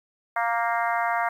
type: harmonic tone with a mistuned harmonic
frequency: 233.1 Hz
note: A#3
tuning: in tune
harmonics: 3 / 4 / 5 / 6 / 7 / 8 / 9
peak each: -26 / -28 / -30 / -32 / -33 / -34 / -35 dBFS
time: 0.36-1.29 s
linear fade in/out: 5 ms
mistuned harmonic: 7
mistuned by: -19 cents
effects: 9-bit